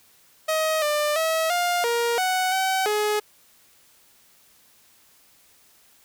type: tone with pitch steps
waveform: sawtooth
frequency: 631 / 596 / 644 / 705 / 470.6 / 743 / 761 / 421.1 Hz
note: D#5 / D5 / E5 / F5 / A#4 / F#5 / F#5 / G#4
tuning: +24 / +25 / -41 / +16 / +16 / +7 / +48 / +24 cents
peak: -17 dBFS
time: 0.48-3.2 s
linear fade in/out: 10 ms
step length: 340 ms
effects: white hiss -57 dBFS RMS until 6.04 s

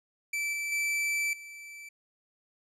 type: tone with level steps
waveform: 45% pulse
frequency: 2323 Hz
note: D7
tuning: 20 cents flat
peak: -29 / -31 / -27 / -43 dBFS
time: 0.33-1.89 s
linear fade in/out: 5 ms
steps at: 0.53 / 0.72 / 1.33 s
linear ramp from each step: 2 ms
effects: low-pass 11000 Hz 12 dB/octave

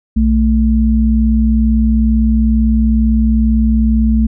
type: tone pair together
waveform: sine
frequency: 61.1 / 221.1 Hz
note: B1 / A3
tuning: -18 / +9 cents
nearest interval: octave + minor seventh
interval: 2227 cents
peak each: -11 dBFS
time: 0.16-4.27 s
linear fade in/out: 10 ms
effects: none

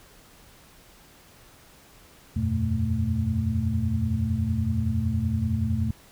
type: tone cluster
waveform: sine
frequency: 83.9 / 94.6 / 119.7 / 220.7 Hz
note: E2 / F#2 / A#2 / A3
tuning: +31 / +39 / +46 / +5 cents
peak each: -28 dBFS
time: 2.36-5.91 s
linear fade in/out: 5 ms
effects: pink hiss -53 dBFS RMS until 6.11 s

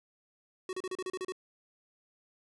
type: tone bursts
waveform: square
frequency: 372.2 Hz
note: F#4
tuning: 10 cents sharp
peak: -35 dBFS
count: 9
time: 0.69-1.322 s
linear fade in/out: 2 ms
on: 40 ms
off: 34 ms
effects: resampled to 24000 Hz

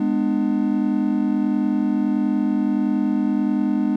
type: chord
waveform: triangle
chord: G# diminished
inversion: none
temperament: just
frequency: 207.7 / 249.2 / 299 Hz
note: G#3 / B3 / D4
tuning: 0 / +16 / +31 cents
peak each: -20 / -20 / -20 dBFS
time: 0-3.96 s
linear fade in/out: 5 ms
effects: none

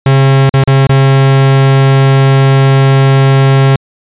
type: tone with dropouts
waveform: 45% pulse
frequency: 135.4 Hz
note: C#3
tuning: 40 cents flat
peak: -4 dBFS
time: 0.06-3.76 s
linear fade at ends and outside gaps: 2 ms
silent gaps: 0.494-0.539 / 0.638-0.675 / 0.869-0.894 s
effects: resampled to 8000 Hz

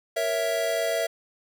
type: chord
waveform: square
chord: A# diminished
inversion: none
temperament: equal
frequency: 466.2 / 554.4 / 659.3 Hz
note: A#4 / C#5 / E5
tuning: 0 / 0 / 0 cents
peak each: -32 / -32 / -26 dBFS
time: 0.16-1.07 s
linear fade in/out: 10 ms
effects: none

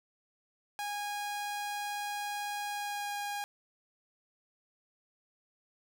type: tone with pitch glide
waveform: sawtooth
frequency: 822 to 817.3 Hz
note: G#5 to G#5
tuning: -18 to -28 cents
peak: -31 dBFS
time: 0.79-3.44 s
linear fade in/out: 0 ms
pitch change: -10 cents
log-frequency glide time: 2.69-3.15 s
effects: none

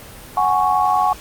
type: chord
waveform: sine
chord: F# suspended second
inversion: none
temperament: equal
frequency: 740 / 830.6 / 1108.7 Hz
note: F#5 / G#5 / C#6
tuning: 0 / 0 / 0 cents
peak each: -18 dBFS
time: 0.37-1.13 s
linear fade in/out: 2 ms
effects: pink hiss -38 dBFS RMS until 1.2 s + Opus 24 kbps

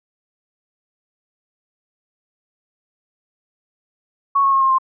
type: tone with pitch steps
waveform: sine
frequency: 1108.7 / 1094.7 / 1080.9 / 1067.2 / 1053.8 Hz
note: C#6 / C#6 / C#6 / C6 / C6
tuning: 0 / -22 / -44 / +34 / +12 cents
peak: -12 dBFS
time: 4.35-4.785 s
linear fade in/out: 10 ms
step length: 87 ms
effects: none

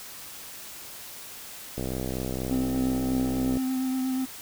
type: click train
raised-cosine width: 2 ms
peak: -18 dBFS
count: 116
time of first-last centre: 1.78-3.571 s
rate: 64.2 Hz
type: tone with vibrato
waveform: triangle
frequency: 259.9 Hz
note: C4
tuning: 11 cents flat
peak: -23 dBFS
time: 2.5-4.26 s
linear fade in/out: 20 ms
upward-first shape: triangle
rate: 8.4 Hz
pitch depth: 21 cents each way
effects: white hiss -42 dBFS RMS until 4.41 s

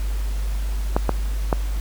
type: clicks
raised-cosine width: 1 ms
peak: -4 dBFS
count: 3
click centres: 0.965 / 1.093 / 1.528 s
effects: added 50 Hz sine -21 dBFS peak until 1.8 s + pink hiss -40 dBFS RMS until 1.8 s

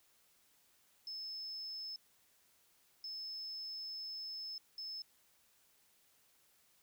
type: tone bursts at uneven times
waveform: triangle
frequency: 5230 Hz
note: E8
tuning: 15 cents flat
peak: -39 dBFS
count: 3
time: 1.07-1.96 / 3.04-4.58 / 4.78-5.02 s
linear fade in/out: 2 ms
effects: tanh soft clip ceiling -40 dBFS + white hiss -71 dBFS RMS until 6.82 s

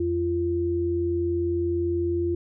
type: tone pair together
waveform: sine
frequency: 86.23 / 344.7 Hz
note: F2 / F4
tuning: -21 / -23 cents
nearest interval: 2 octaves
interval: 2398 cents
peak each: -29 / -23 dBFS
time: 0-2.35 s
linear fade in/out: 5 ms
effects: none

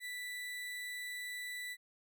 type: tone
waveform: 35% pulse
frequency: 1975.5 Hz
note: B6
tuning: in tune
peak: -39 dBFS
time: 0-1.77 s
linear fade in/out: 50 ms
effects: none

